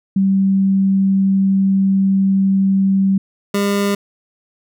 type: tone pair in turn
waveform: sine / 25% pulse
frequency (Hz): 193.7 / 201.4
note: G3 / G3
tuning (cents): -20 / +47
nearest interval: minor second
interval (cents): 67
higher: second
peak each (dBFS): -11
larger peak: neither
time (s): 0.16-3.18 / 3.54-3.95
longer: first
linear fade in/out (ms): 5
effects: none